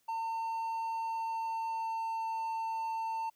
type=tone with pitch glide; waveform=triangle; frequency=905 to 898.7 Hz; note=A5 to A5; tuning=+48 to +36 cents; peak=-31 dBFS; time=0.08-3.3 s; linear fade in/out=10 ms; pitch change=-12 cents; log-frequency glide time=0.95-2.36 s; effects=white hiss -73 dBFS RMS until 3.35 s